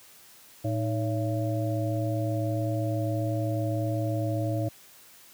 harmonic tone with a mistuned harmonic, 112.3 Hz, A2, 36 cents sharp, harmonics 1 / 3 / 5 / 6, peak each -27 / -32 / -34 / -35 dBFS, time 0.64-4.69 s, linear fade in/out 10 ms, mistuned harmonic 3, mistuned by -130 cents, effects white hiss -53 dBFS RMS until 5.33 s + high-pass 60 Hz 12 dB/octave

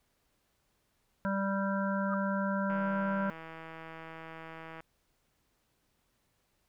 harmonic tone, 196 Hz, G3, in tune, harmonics 1 / 3 / 5 / 7 / 8, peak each -31 / -36 / -38 / -39 / -40 dBFS, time 1.25-3.3 s, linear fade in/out 0 ms
sine tone with exponential growth, 1244.5 Hz, D#6, in tune, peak -30 dBFS, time 2.05-2.14 s, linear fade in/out 1 ms, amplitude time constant 18 ms
click train, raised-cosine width 0.5 ms, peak -31 dBFS, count 342, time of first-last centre 2.7-4.805 s, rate 162 Hz
effects pink hiss -75 dBFS RMS until 6.68 s

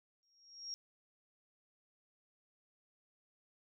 sine tone with exponential growth, 5588 Hz, F8, in tune, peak -38 dBFS, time 0.23-0.74 s, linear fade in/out 0 ms, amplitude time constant 110 ms, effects none

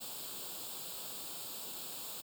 white noise with comb filter, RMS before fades -44 dBFS, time 0-2.22 s, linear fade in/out 20 ms, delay 0.25 ms, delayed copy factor +0.75, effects high-pass 150 Hz 12 dB/octave

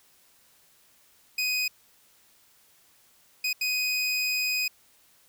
25% pulse tone bursts at uneven times, 2500 Hz, D#7, 8 cents sharp, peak -21 dBFS, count 3, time 1.38-1.68 / 3.44-3.53 / 3.61-4.68 s, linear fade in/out 5 ms, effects white hiss -61 dBFS RMS until 5.28 s

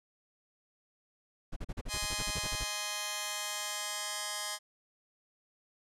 brown noise bursts, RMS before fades -37 dBFS, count 14, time 1.52-2.643 s, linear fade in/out 10 ms, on 44 ms, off 39 ms
5% pulse chord, Ab major, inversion second, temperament just, 623 / 830.6 / 1038.3 Hz, Eb5 / Ab5 / C6, +2 / 0 / -14 cents, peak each -29 / -27 / -26 dBFS, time 1.88-4.59 s, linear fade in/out 50 ms
effects low-pass 11000 Hz 12 dB/octave

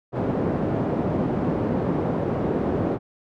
pink band-pass noise, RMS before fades -24 dBFS, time 0.12-2.99 s, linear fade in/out 50 ms, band 150 to 560 Hz, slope 12 dB/octave, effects none

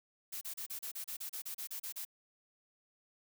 blue noise bursts, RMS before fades -42 dBFS, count 14, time 0.32-2.051 s, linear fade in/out 10 ms, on 93 ms, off 33 ms, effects none

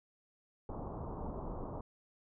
pink low-pass noise, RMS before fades -42 dBFS, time 0.69-1.81 s, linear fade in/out 2 ms, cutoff 1100 Hz, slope 48 dB/octave, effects none

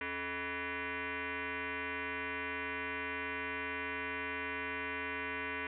sine tone with frequency modulation, 273.8 Hz, C#4, 21 cents flat, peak -36 dBFS, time 0.01-5.67 s, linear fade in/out 2 ms, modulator 354 Hz, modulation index 6.6, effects none

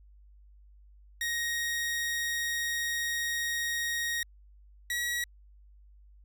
sawtooth tone pair in turn, 1875 / 1917.7 Hz, A#6 / A#6, +10 / +49 cents, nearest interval unison, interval 39 cents, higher second, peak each -26 dBFS, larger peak neither, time 1.21-4.23 / 4.9-5.24 s, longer first, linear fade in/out 2 ms, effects added 50 Hz sine -53 dBFS peak until 6.24 s

